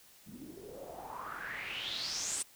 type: noise with low-pass filter sweep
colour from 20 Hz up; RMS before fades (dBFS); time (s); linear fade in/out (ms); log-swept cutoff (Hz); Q
white; -41; 0.26-2.43; 10; 210 to 8900; 6.2
effects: white hiss -60 dBFS RMS until 2.55 s